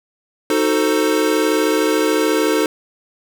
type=chord; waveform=square; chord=D# diminished seventh; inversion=none; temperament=equal with one note detuned; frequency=311.1 / 370 / 443.6 / 523.3 Hz; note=D#4 / F#4 / A4 / C5; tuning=0 / 0 / +14 / 0 cents; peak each=-19 / -23 / -19 / -24 dBFS; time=0.5-2.66 s; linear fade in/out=2 ms; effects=none